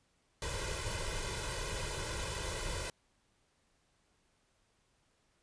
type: noise with comb filter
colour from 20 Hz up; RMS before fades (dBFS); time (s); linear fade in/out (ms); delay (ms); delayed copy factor
pink; -38; 0.42-2.9; 2; 2; +0.9
effects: pink hiss -74 dBFS RMS until 5.42 s + resampled to 22050 Hz